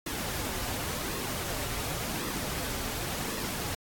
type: noise with flanger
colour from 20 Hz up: pink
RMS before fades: -34 dBFS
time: 0.06-3.75 s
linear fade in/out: 5 ms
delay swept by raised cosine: 1.3 to 6.4 ms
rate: 0.91 Hz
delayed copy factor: -0.5
effects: AAC 64 kbps